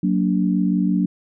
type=chord; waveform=sine; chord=Gb augmented; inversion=none; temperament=just; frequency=185 / 231.2 / 289.1 Hz; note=Gb3 / Bb3 / D4; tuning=0 / -14 / -27 cents; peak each=-18 / -23 / -22 dBFS; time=0.03-1.06 s; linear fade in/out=5 ms; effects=none